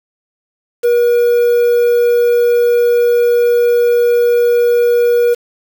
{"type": "tone with quantisation", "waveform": "triangle", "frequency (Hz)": 479.3, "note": "A#4", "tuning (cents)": 48, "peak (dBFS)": -6, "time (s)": [0.83, 5.35], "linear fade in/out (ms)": 20, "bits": 5, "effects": []}